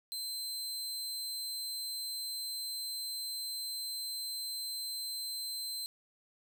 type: tone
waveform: sawtooth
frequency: 4100 Hz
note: C8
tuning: 36 cents flat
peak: -34 dBFS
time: 0.12-5.86 s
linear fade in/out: 0 ms
effects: none